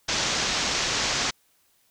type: low-pass noise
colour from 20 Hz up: white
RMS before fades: -26 dBFS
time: 0.08-1.31 s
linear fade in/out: 10 ms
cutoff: 6700 Hz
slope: 48 dB/octave
effects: white hiss -65 dBFS RMS until 1.9 s

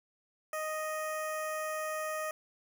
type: tone with notch filter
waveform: 15% pulse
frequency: 622.3 Hz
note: D#5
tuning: in tune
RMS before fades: -36 dBFS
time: 0.53-2.31 s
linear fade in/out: 2 ms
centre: 3800 Hz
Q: 0.64
effects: none

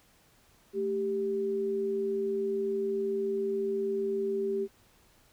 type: tone pair together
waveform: sine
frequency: 220 / 393.1 Hz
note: A3 / G4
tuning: 0 / +5 cents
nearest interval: minor seventh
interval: 1005 cents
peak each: -37 / -28 dBFS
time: 0.73-4.68 s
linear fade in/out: 50 ms
effects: pink hiss -63 dBFS RMS until 5.32 s

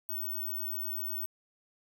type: tone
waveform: sine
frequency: 15804 Hz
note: B9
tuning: in tune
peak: -32 dBFS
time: 0.09-1.26 s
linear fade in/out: 0 ms
effects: tanh soft clip ceiling -28 dBFS

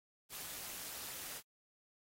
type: noise with amplitude modulation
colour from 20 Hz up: white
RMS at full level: -43 dBFS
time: 0.29-1.42 s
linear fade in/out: 50 ms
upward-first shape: sine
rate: 215 Hz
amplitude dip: 70%
effects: AAC 48 kbps

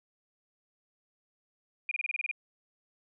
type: tone bursts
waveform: sine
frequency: 2422 Hz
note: D#7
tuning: 47 cents flat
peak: -29 dBFS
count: 9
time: 1.89-2.313 s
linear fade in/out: 2 ms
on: 23 ms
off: 27 ms
effects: none

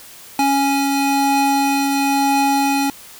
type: tone pair together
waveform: square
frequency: 277.2 / 830.6 Hz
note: C#4 / G#5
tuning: 0 / 0 cents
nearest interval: octave + perfect fifth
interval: 1900 cents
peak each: -18 dBFS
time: 0.39-2.9 s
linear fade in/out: 2 ms
effects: white hiss -40 dBFS RMS until 3.19 s

